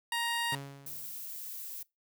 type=tone; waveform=15% pulse; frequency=937 Hz; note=A#5; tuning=9 cents sharp; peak=-24 dBFS; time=0.12-0.55 s; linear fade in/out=2 ms
type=tone with exponential decay; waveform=sawtooth; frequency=139.2 Hz; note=C#3; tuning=8 cents sharp; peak=-32 dBFS; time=0.52-1.31 s; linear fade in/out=5 ms; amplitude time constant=170 ms
type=noise; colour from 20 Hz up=violet; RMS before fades=-42 dBFS; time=0.86-1.83 s; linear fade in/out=5 ms
effects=noise-tail reverb RT60 0.2 s tail -23 dB re dry